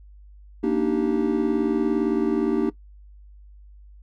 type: chord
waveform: triangle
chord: Eb major seventh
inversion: second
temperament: just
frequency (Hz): 233.3 / 291.7 / 311.1 / 388.9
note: Bb3 / D4 / Eb4 / G4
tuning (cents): +2 / -12 / 0 / -14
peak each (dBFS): -23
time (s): 0.63-2.7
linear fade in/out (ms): 10
effects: noise-tail reverb RT60 0.1 s tail -18 dB re dry + added 50 Hz sine -44 dBFS peak until 4.02 s